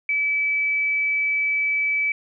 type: tone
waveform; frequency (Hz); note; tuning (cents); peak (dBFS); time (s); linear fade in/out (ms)
sine; 2300; D7; -37; -19; 0.09-2.12; 2
effects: none